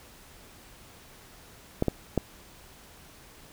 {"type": "clicks", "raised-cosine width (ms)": 2, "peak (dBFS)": -10, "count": 3, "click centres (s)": [1.824, 1.883, 2.177], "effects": ["pink hiss -52 dBFS RMS until 3.52 s"]}